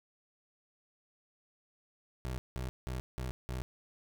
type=tone bursts; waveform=25% pulse; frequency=63.4 Hz; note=B1; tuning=46 cents sharp; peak=-32 dBFS; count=5; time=2.25-3.62 s; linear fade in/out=0 ms; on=130 ms; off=180 ms; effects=none